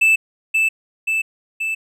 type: tone with echo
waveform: triangle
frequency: 2637 Hz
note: E7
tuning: in tune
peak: -9 dBFS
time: 0.01-0.16 s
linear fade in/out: 10 ms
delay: 530 ms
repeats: 3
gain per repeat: -3 dB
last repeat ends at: 1.75 s
effects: none